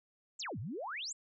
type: exponential two-way sweep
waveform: sine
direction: down then up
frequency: 8140 to 92.5 to 8140 Hz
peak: -38 dBFS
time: 0.39-1.13 s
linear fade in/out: 10 ms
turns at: 0.59 s
effects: none